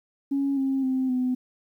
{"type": "tone with pitch steps", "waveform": "sine", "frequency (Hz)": [277.2, 268.8, 260.7, 252.9], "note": ["C#4", "C4", "C4", "B3"], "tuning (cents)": [0, 47, -6, 41], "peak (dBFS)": -21, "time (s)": [0.31, 1.35], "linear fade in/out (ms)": 10, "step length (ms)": 260, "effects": ["tanh soft clip ceiling -17 dBFS", "10-bit"]}